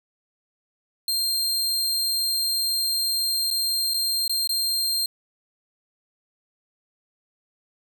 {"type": "tone with dropouts", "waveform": "sawtooth", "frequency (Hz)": 4186, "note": "C8", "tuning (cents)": 0, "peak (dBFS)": -19, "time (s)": [1.08, 5.06], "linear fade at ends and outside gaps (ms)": 2, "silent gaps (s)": [[3.504, 3.51], [3.937, 3.942], [4.279, 4.295], [4.474, 4.492]], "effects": []}